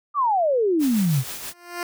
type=exponential sweep; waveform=sine; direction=down; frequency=1220 to 121.4 Hz; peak=-17 dBFS; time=0.14-1.24 s; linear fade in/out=50 ms
type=noise with tremolo; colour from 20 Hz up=white; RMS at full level=-32 dBFS; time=0.79-1.54 s; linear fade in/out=50 ms; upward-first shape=sine; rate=6.2 Hz; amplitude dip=40%
type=tone with exponential growth; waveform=10% pulse; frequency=349.2 Hz; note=F4; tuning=in tune; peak=-16 dBFS; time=1.43-1.83 s; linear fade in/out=1 ms; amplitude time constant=85 ms
effects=none